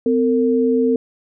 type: tone pair together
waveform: sine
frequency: 255 / 454.4 Hz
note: C4 / A#4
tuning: -44 / -44 cents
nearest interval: minor seventh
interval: 1000 cents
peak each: -16 dBFS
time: 0.06-0.96 s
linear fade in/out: 2 ms
effects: none

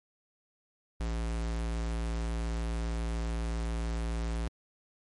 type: tone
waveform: square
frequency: 56.7 Hz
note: A#1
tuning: 47 cents flat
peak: -31 dBFS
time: 1-4.48 s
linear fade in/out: 5 ms
effects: MP3 48 kbps

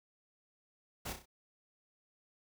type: noise with echo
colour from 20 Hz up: pink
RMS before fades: -41 dBFS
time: 1.05-1.13 s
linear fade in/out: 10 ms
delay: 32 ms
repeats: 4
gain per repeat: -6 dB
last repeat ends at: 1.258 s
effects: none

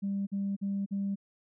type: tone bursts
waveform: sine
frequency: 198.2 Hz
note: G3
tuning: 19 cents sharp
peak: -28 dBFS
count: 4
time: 0.02-1.158 s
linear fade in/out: 20 ms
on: 250 ms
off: 46 ms
effects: tanh soft clip ceiling -25 dBFS

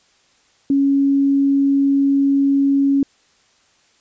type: tone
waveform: sine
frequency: 277.2 Hz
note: C#4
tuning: in tune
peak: -12 dBFS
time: 0.7-3.03 s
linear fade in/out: 2 ms
effects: white hiss -57 dBFS RMS until 4 s + resampled to 16000 Hz

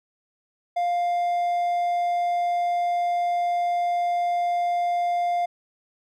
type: tone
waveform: triangle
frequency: 701 Hz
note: F5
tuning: 6 cents sharp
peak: -19 dBFS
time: 0.76-5.46 s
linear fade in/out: 10 ms
effects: none

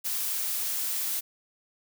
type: noise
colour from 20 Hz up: blue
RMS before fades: -30 dBFS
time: 0.04-1.21 s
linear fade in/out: 20 ms
effects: none

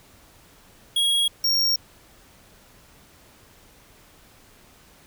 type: tone pair in turn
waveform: square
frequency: 3305 / 5558 Hz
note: G#7 / F8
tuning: -9 / -9 cents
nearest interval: major sixth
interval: 900 cents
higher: second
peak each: -19 dBFS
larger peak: neither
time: 0.96-1.28 / 1.44-1.76 s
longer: neither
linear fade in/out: 5 ms
effects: pink hiss -53 dBFS RMS until 5.06 s

